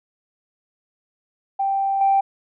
sine tone with level steps, 784 Hz, G5, in tune, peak -18 / -13 dBFS, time 1.59-2.21 s, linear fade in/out 10 ms, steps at 2.01 s, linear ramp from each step 2 ms, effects tanh soft clip ceiling -9 dBFS

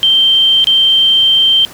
sine tone with dropouts, 3136 Hz, G7, in tune, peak -6 dBFS, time 0.03-1.65 s, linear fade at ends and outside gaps 0 ms, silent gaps 0.643-0.671 s, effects pink hiss -34 dBFS RMS until 1.73 s + high-pass 80 Hz 12 dB/octave

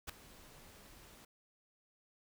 pink noise with ADSR envelope, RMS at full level -38 dBFS, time 0.07-1.25 s, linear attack 24 ms, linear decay 3 ms, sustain -20 dB, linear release 5 ms, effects none

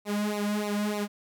sawtooth tone with flanger, 207.7 Hz, G#3, in tune, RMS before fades -29 dBFS, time 0.05-1.08 s, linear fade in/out 50 ms, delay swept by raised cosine 0.6 to 2.6 ms, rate 3.3 Hz, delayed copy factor -0.9, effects none

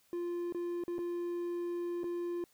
triangle tone with dropouts, 347.9 Hz, F4, 7 cents flat, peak -32 dBFS, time 0.13-2.44 s, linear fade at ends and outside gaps 1 ms, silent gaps 0.524-0.547 / 0.838-0.88 / 0.983-0.989 / 2.034-2.041 s, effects white hiss -69 dBFS RMS until 2.53 s

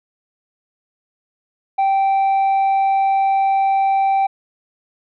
sine tone with tanh clipping, 780 Hz, G5, 9 cents flat, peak -14 dBFS, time 1.78-4.27 s, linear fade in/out 10 ms, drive 3 dB, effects none

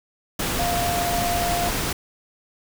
sine tone in noise, 698.5 Hz, F5, in tune, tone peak -23 dBFS, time 0.59-1.69 s, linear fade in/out 5 ms, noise pink, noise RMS -25 dBFS, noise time 0.39-1.93 s, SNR -1 dB, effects none

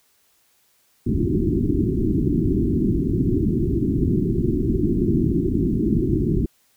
white low-pass noise, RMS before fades -20 dBFS, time 1.06-6.46 s, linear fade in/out 10 ms, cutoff 380 Hz, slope 96 dB/octave, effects white hiss -62 dBFS RMS until 6.76 s

